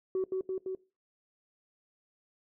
sine tone with echo, 376.4 Hz, F#4, 30 cents sharp, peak -26 dBFS, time 0.15-0.24 s, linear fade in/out 2 ms, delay 170 ms, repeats 3, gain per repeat -2 dB, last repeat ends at 0.75 s, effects noise-tail reverb RT60 0.3 s tail -21 dB re dry + tanh soft clip ceiling -25 dBFS

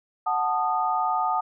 sine chord, D# diminished, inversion first, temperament equal with one note detuned, 740 / 880 / 1231.6 Hz, F#5 / A5 / D#6, 0 / 0 / -18 cents, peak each -26 dBFS, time 0.26-1.41 s, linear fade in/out 10 ms, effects none

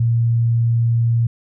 sine tone, 116.54 Hz, A#2, in tune, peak -13 dBFS, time 0-1.27 s, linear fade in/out 5 ms, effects none

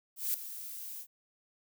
violet noise with ADSR envelope, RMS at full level -30 dBFS, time 0.16-1.07 s, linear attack 180 ms, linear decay 5 ms, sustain -13 dB, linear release 71 ms, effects none

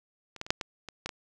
clicks, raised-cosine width 0.2 ms, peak -27 / -17 / -26 / -6 / -16 / -23 / -16 / -20 dBFS, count 8, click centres 0.363 / 0.414 / 0.465 / 0.505 / 0.612 / 0.887 / 1.06 / 1.092 s, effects none

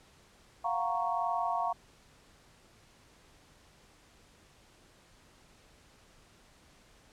sine chord, Gb major seventh, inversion third, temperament equal, 698.5 / 740 / 932.3 / 1108.7 Hz, F5 / Gb5 / Bb5 / Db6, 0 / 0 / 0 / 0 cents, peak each -33 / -37 / -34 / -35 dBFS, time 0.64-1.73 s, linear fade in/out 10 ms, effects pink hiss -61 dBFS RMS until 7.12 s + low-pass 9000 Hz 12 dB/octave

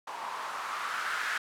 violet noise with low-pass filter sweep, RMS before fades -35 dBFS, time 0.07-1.38 s, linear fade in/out 5 ms, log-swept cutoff 880 to 1600 Hz, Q 3.8, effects none

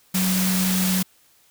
sine tone in noise, 186.1 Hz, F#3, 10 cents sharp, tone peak -20 dBFS, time 0.14-1.03 s, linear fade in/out 10 ms, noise white, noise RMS -25 dBFS, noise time 0.14-1.03 s, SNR +2 dB, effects white hiss -58 dBFS RMS until 1.5 s

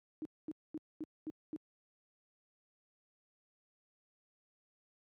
sine tone bursts, 311.1 Hz, D#4, in tune, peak -38 dBFS, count 6, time 0.22-1.562 s, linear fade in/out 0 ms, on 32 ms, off 230 ms, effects high-pass 100 Hz 12 dB/octave

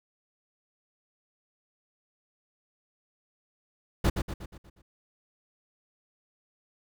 brown noise with echo, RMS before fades -21 dBFS, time 4.04-4.1 s, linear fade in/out 10 ms, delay 120 ms, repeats 6, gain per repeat -6 dB, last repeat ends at 4.82 s, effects none

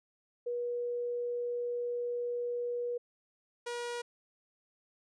sine / sawtooth tone pair in turn, 482.7 / 479.4 Hz, B4 / A#4, -40 / +48 cents, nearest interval unison, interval 12 cents, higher first, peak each -32 / -32 dBFS, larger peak neither, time 0.46-2.98 / 3.66-4.02 s, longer first, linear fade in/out 10 ms, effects resampled to 22050 Hz

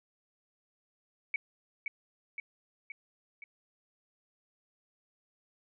sine tone with echo, 2259 Hz, C#7, 32 cents sharp, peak -28 dBFS, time 1.34-1.36 s, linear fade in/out 2 ms, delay 520 ms, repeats 4, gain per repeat -4 dB, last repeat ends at 3.44 s, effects none

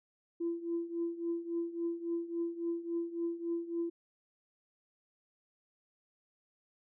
sine tone with tremolo, 338.4 Hz, E4, 45 cents sharp, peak -29 dBFS, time 0.4-3.9 s, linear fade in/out 10 ms, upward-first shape triangle, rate 3.6 Hz, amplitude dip 85%, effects tanh soft clip ceiling -26 dBFS

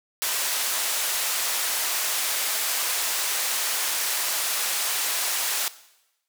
white band-pass noise, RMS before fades -26 dBFS, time 0.22-5.68 s, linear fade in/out 0 ms, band 630 to 14000 Hz, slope 12 dB/octave, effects noise-tail reverb RT60 0.9 s tail -17 dB re dry

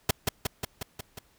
pink noise with echo, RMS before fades -22 dBFS, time 0.09-0.11 s, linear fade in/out 5 ms, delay 180 ms, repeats 6, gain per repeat -3 dB, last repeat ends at 1.19 s, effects pink hiss -64 dBFS RMS until 1.38 s

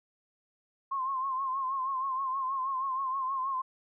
sine tone with vibrato, 1062 Hz, C6, 25 cents sharp, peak -29 dBFS, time 0.91-3.62 s, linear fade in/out 10 ms, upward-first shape triangle, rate 6.3 Hz, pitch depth 77 cents each way, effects none

